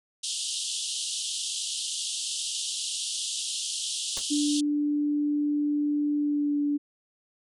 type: band-pass noise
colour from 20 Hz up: pink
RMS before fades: -32 dBFS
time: 0.23-4.61 s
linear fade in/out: 10 ms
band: 2900 to 10000 Hz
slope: 96 dB/octave
type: noise with exponential decay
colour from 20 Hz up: pink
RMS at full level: -33 dBFS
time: 4.17-4.25 s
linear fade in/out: 1 ms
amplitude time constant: 16 ms
type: tone with pitch glide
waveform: sine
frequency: 293.7 to 290.3 Hz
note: D4 to D4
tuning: 0 to -20 cents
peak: -23 dBFS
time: 4.3-6.78 s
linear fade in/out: 20 ms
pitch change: -20 cents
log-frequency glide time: 6.17-6.58 s
effects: none